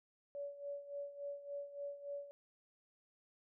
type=tone with tremolo; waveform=sine; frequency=569 Hz; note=C#5; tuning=45 cents sharp; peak=-40 dBFS; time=0.35-2.31 s; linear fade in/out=0 ms; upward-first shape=sine; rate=3.5 Hz; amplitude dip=75%; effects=none